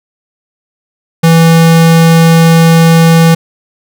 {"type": "tone", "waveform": "square", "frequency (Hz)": 164.81, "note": "E3", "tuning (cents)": 0, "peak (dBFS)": -3, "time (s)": [1.23, 3.35], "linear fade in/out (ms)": 10, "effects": []}